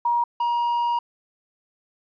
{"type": "tone pair in turn", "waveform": ["sine", "triangle"], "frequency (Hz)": [950, 950], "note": ["A#5", "A#5"], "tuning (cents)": [33, 33], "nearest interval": "unison", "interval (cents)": 0, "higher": "neither", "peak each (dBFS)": -18, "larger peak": "neither", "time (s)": [[0.05, 0.24], [0.4, 0.99]], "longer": "second", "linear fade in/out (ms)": 5, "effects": ["resampled to 11025 Hz", "10-bit"]}